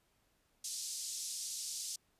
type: band-pass noise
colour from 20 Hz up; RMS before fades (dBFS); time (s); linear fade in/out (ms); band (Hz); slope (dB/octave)
pink; -42; 0.64-1.96; 5; 4800 to 9600; 24
effects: pink hiss -75 dBFS RMS until 2.19 s + resampled to 32000 Hz